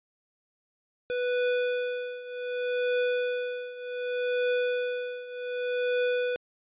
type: tone with tremolo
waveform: square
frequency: 493.9 Hz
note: B4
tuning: in tune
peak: -24 dBFS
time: 1.1-6.36 s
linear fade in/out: 0 ms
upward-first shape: triangle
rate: 0.66 Hz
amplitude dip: 85%
effects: resampled to 8000 Hz